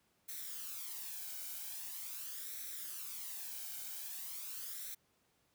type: noise with flanger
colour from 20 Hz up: blue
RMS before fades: -45 dBFS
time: 0.28-4.95 s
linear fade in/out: 10 ms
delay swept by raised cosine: 0.51 to 1.33 ms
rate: 0.43 Hz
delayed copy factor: +0.6
effects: pink hiss -75 dBFS RMS until 5.54 s + high-pass 80 Hz 12 dB/octave